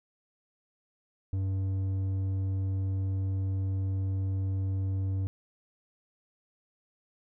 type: tone with low-pass filter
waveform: square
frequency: 95.9 Hz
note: G2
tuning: 37 cents flat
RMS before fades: -30 dBFS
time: 1.33-5.27 s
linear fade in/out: 0 ms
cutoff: 250 Hz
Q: 0.53
effects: none